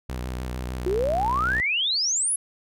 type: tone with vibrato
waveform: sawtooth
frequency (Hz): 62.6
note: B1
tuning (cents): +24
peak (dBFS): -25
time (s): 0.09-1.61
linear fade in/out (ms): 5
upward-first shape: sine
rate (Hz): 6.6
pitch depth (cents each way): 44
type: exponential sweep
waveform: sine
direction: up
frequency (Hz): 348.1 to 11080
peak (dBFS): -21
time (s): 0.86-2.36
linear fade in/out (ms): 5
effects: none